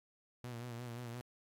sawtooth tone with vibrato, 120 Hz, B2, 49 cents flat, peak -39 dBFS, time 0.44-1.21 s, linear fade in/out 0 ms, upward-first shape sine, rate 5.7 Hz, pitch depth 53 cents each way, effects AAC 64 kbps

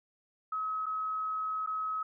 sine tone with dropouts, 1279 Hz, D#6, 47 cents sharp, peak -31 dBFS, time 0.52-2.03 s, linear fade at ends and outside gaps 5 ms, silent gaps 0.859-0.864 / 1.663-1.672 s, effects none

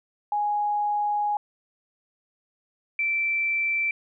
sine tone pair in turn, 830 / 2336 Hz, G#5 / D7, -1 / -10 cents, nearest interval octave + tritone, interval 1791 cents, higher second, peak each -22 / -22 dBFS, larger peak neither, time 0.32-1.37 / 2.99-3.91 s, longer first, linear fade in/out 2 ms, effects none

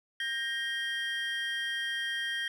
triangle tone cluster, 1597 / 1868 / 3197 Hz, G6 / A#6 / G7, +32 / +3 / +33 cents, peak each -37 / -32 / -34 dBFS, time 0.2-2.48 s, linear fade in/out 2 ms, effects none

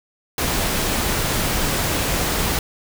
pink noise, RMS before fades -21 dBFS, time 0.38-2.59 s, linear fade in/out 2 ms, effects none

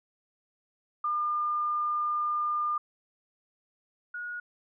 sine tone pair in turn, 1205 / 1447.8 Hz, D6 / F#6, +44 / -38 cents, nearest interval minor third, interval 318 cents, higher second, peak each -26 / -34 dBFS, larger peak first, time 1.04-2.78 / 4.14-4.4 s, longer first, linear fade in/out 5 ms, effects none

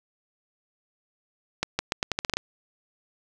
accelerating click train, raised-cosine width 0.2 ms, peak -7 dBFS, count 10, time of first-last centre 1.63-2.37 s, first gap 160 ms, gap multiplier 0.82, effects none

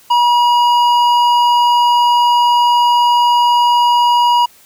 sine tone with hard clipping, 962 Hz, B5, 46 cents flat, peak -10 dBFS, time 0.1-4.46 s, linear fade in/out 10 ms, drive 9 dB, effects white hiss -46 dBFS RMS until 4.65 s

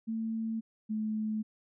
sine tone pair in turn, 223.8 / 216.2 Hz, A3 / A3, +30 / -30 cents, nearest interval minor second, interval 60 cents, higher first, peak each -31 / -30 dBFS, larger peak second, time 0.07-0.61 / 0.89-1.43 s, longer neither, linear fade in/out 20 ms, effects none

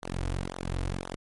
sawtooth tone with flanger, 45.02 Hz, F#1, 47 cents flat, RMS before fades -33 dBFS, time 0.02-1.16 s, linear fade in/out 10 ms, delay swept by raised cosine 0.38 to 5.28 ms, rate 1.9 Hz, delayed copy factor -0.95, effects MP3 48 kbps

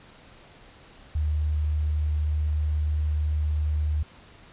sine tone, 75.8 Hz, D#2, 45 cents flat, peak -22 dBFS, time 1.15-4.03 s, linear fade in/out 5 ms, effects pink hiss -51 dBFS RMS until 4.52 s + resampled to 8000 Hz

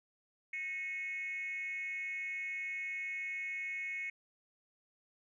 sine tone with frequency modulation, 2190 Hz, C#7, 22 cents flat, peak -36 dBFS, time 0.53-4.1 s, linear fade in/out 5 ms, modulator 323 Hz, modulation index 0.56, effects tanh soft clip ceiling -32 dBFS

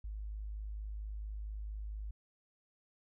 sine tone, 52.2 Hz, G#1, 10 cents sharp, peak -39 dBFS, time 0.04-2.11 s, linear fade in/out 5 ms, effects none

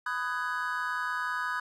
triangle chord, G# minor seventh, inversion first, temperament just, 996.7 / 1245.9 / 1495.1 / 1661.2 Hz, B5 / D#6 / F#6 / G#6, +16 / +2 / +18 / 0 cents, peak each -34 / -33 / -33 / -34 dBFS, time 0.06-1.6 s, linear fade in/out 5 ms, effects none

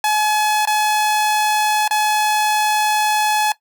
sawtooth tone with dropouts, 850 Hz, G#5, 40 cents sharp, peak -11 dBFS, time 0.04-3.52 s, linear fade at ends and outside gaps 2 ms, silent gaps 0.653-0.673 / 1.878-1.909 s, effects noise-tail reverb RT60 0.1 s tail -17 dB re dry

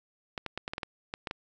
clicks, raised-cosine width 0.3 ms, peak -18 dBFS, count 10, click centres 0.378 / 0.463 / 0.576 / 0.679 / 0.735 / 0.781 / 0.832 / 1.139 / 1.272 / 1.311 s, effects resampled to 16000 Hz + 8-bit

